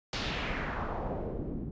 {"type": "noise with low-pass filter sweep", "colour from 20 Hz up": "pink", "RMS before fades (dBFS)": -35, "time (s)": [0.13, 1.71], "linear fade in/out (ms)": 2, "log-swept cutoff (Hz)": [4700, 220], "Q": 1.8, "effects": ["resampled to 16000 Hz"]}